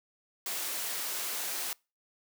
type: high-pass noise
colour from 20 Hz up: white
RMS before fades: -35 dBFS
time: 0.46-1.73 s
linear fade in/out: 2 ms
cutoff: 330 Hz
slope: 12 dB/octave
effects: noise-tail reverb RT60 0.3 s tail -26 dB re dry